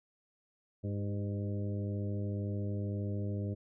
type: harmonic tone with a mistuned harmonic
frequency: 101.9 Hz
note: G#2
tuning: 32 cents flat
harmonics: 1 / 2 / 3 / 4 / 5 / 6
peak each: -34 / -40 / -44 / -46 / -48 / -50 dBFS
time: 0.83-3.55 s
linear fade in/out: 20 ms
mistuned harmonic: 4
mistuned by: -37 cents
effects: none